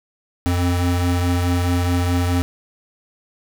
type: tone pair together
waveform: square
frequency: 88.77 / 261.6 Hz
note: F2 / C4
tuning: +29 / 0 cents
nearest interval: octave + perfect fifth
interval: 1871 cents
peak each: -18 / -24 dBFS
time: 0.46-2.42 s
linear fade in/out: 0 ms
effects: none